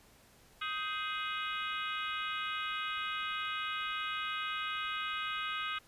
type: harmonic tone with a mistuned harmonic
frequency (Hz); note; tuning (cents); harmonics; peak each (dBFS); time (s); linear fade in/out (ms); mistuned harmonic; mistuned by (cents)
418.2; G#4; +12; 3 / 4 / 5 / 6 / 7 / 8 / 9; -38 / -42 / -44 / -43 / -43 / -46 / -47; 0.61-5.79; 10; 4; -120
effects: pink hiss -62 dBFS RMS until 5.87 s + resampled to 32000 Hz